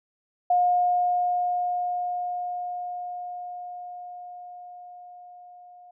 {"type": "tone with level ramp", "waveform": "sine", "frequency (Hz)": 715, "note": "F5", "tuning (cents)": 41, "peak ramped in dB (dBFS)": [-17, -46], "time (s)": [0.5, 5.91], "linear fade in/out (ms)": 5, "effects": []}